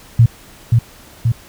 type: tone with echo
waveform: sine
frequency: 116.2 Hz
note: A#2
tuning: 5 cents flat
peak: -4 dBFS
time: 0.19-0.26 s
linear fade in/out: 5 ms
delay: 530 ms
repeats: 2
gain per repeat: -3 dB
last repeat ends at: 1.32 s
effects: pink hiss -42 dBFS RMS until 1.48 s